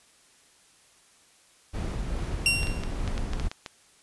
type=noise with tremolo; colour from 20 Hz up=brown; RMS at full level=-29 dBFS; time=1.73-3.49 s; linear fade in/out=20 ms; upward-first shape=triangle; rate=2.4 Hz; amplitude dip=25%
type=tone with exponential decay; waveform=sawtooth; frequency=2754 Hz; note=F7; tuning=25 cents flat; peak=-14 dBFS; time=2.46-2.91 s; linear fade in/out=1 ms; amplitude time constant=97 ms
type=clicks; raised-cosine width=0.2 ms; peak=-18 dBFS; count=9; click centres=2.631 / 2.671 / 2.836 / 3.077 / 3.179 / 3.334 / 3.398 / 3.515 / 3.662 s
effects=white hiss -59 dBFS RMS until 4.02 s + resampled to 24000 Hz